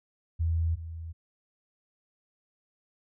sine tone pair in turn, 82.41 / 82.1 Hz, E2 / E2, 0 / -6 cents, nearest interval unison, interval 6 cents, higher first, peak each -24 / -36 dBFS, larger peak first, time 0.39-0.76 / 0.76-1.13 s, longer neither, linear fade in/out 20 ms, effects none

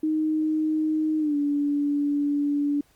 sine tone with pitch glide, 311.1 to 288.6 Hz, D#4 to D4, 0 to -30 cents, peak -21 dBFS, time 0.03-2.81 s, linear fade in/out 5 ms, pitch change -130 cents, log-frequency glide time 1.19-1.36 s, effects pink hiss -62 dBFS RMS until 2.95 s + Opus 32 kbps

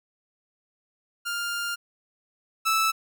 sawtooth tone pair in turn, 1402 / 1313.4 Hz, F6 / E6, +6 / -7 cents, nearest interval minor second, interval 113 cents, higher first, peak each -24 / -17 dBFS, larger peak second, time 1.25-1.76 / 2.65-2.92 s, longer first, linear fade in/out 20 ms, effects none

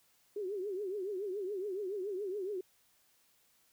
sine tone with vibrato, 392 Hz, G4, in tune, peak -35 dBFS, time 0.36-2.61 s, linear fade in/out 5 ms, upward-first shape triangle, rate 7.1 Hz, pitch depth 170 cents each way, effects white hiss -70 dBFS RMS until 3.72 s

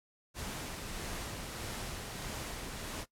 pink noise with tremolo, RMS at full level -40 dBFS, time 0.34-3.06 s, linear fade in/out 50 ms, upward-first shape sine, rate 1.6 Hz, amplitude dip 25%, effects noise-tail reverb RT60 0.1 s tail -19 dB re dry + low-pass 12000 Hz 12 dB/octave

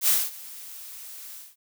blue noise with ADSR envelope, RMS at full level -19 dBFS, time 0.01-1.56 s, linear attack 72 ms, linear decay 220 ms, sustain -22 dB, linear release 200 ms, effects none

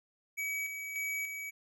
square tone with tremolo, 2275 Hz, C#7, 44 cents sharp, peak -34 dBFS, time 0.37-1.51 s, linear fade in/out 20 ms, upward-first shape square, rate 1.7 Hz, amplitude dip 45%, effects none

